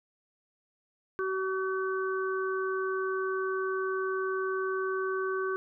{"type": "harmonic tone", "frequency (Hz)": 380, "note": "F#4", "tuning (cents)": 46, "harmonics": [1, 3, 4], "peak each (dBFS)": [-30, -35, -36], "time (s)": [1.19, 5.56], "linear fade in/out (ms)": 0, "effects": []}